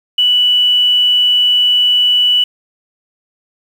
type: tone with quantisation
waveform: sine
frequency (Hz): 2960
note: F#7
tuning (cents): 0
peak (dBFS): -8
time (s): 0.18-2.44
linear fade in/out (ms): 5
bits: 6
effects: none